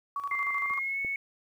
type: tone with tremolo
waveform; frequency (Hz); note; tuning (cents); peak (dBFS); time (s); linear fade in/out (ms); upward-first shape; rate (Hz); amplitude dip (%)
sine; 1128; C#6; +30; -29; 0.16-0.79; 2; square; 13; 65
type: tone with pitch glide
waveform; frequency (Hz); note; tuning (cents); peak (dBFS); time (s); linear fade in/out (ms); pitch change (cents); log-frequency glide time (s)
sine; 2093 to 2209; C7 to C#7; 0 to -7; -29; 0.31-1.16; 2; +93; 0.63-0.99
type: clicks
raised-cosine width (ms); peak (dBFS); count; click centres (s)
2; -39 / -29; 2; 0.709 / 1.048
effects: 10-bit